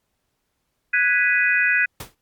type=chord; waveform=sine; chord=G# minor seventh; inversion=third; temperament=equal; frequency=1480 / 1661.2 / 1975.5 / 2489 Hz; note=F#6 / G#6 / B6 / D#7; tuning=0 / 0 / 0 / 0 cents; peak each=-21 dBFS; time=0.93-1.86 s; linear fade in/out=10 ms
type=noise with exponential decay; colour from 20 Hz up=pink; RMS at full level=-28 dBFS; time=2-2.15 s; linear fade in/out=5 ms; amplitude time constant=32 ms
effects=pink hiss -73 dBFS RMS until 2.21 s + MP3 96 kbps